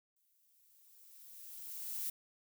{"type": "noise with exponential growth", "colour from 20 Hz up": "violet", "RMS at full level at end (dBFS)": -38, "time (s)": [0.16, 2.1], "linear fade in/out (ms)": 5, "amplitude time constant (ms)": 420, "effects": []}